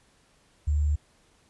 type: tone with sample-and-hold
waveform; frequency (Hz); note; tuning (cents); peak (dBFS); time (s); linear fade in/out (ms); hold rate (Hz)
sine; 74; D2; +14; -21; 0.67-0.96; 10; 7350
effects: pink hiss -63 dBFS RMS until 1.49 s + resampled to 24000 Hz